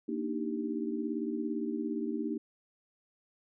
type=chord; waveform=sine; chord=Eb major seventh; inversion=second; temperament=equal; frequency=233.1 / 293.7 / 311.1 / 392 Hz; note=Bb3 / D4 / Eb4 / G4; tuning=0 / 0 / 0 / 0 cents; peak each=-36 / -38 / -36 / -39 dBFS; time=0.08-2.38 s; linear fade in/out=10 ms; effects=none